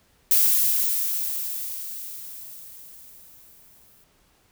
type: noise with exponential decay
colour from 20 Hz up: violet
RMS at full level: -17 dBFS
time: 0.31-4.04 s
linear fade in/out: 2 ms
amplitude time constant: 810 ms
effects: pink hiss -62 dBFS RMS until 4.51 s